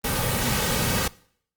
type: noise with comb filter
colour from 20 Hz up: pink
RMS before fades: -24 dBFS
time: 0.04-1.08 s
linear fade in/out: 5 ms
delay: 2.9 ms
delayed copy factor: -0.55
effects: noise-tail reverb RT60 0.6 s tail -22 dB re dry + Opus 32 kbps